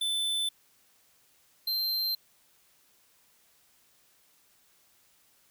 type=tone pair in turn; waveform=square; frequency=3520 / 4141 Hz; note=A7 / C8; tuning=0 / -19 cents; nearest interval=minor third; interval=281 cents; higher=second; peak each=-28 dBFS; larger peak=neither; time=0.01-0.49 / 1.67-2.15 s; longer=neither; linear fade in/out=5 ms; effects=white hiss -65 dBFS RMS until 5.5 s